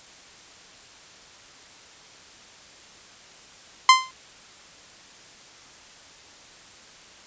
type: tone with exponential decay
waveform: sawtooth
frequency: 1039 Hz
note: C6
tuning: 12 cents flat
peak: -3 dBFS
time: 3.89-4.11 s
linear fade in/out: 2 ms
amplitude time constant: 47 ms
effects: white hiss -48 dBFS RMS until 7.26 s + resampled to 16000 Hz